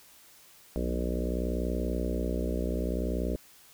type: harmonic tone with a mistuned harmonic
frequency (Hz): 60.6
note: B1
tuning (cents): -32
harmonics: 1 / 3 / 4 / 5 / 6 / 7 / 8 / 9 / 10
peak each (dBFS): -31 / -36 / -37 / -38 / -39 / -39 / -40 / -41 / -41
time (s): 0.76-3.36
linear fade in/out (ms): 0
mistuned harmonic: 3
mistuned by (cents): -31
effects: white hiss -56 dBFS RMS until 3.73 s